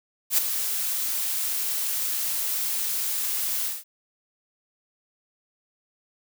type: noise with ADSR envelope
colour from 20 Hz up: blue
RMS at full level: -18 dBFS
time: 0.3-3.84 s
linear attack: 81 ms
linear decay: 6 ms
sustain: -9 dB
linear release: 190 ms
effects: none